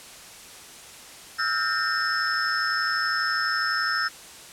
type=tone cluster; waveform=sine; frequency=1308 / 1420 / 1581 / 1820 / 5250 Hz; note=E6 / F6 / G6 / A#6 / E8; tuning=-14 / +28 / +14 / -42 / -8 cents; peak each=-29 dBFS; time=1.38-4.09 s; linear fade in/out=20 ms; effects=white hiss -44 dBFS RMS until 4.52 s + low-pass 10000 Hz 12 dB/octave